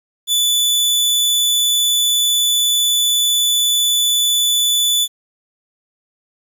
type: tone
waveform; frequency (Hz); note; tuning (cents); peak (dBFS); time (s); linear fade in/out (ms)
sawtooth; 3478; A7; -21; -10; 0.27-5.08; 50
effects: 8-bit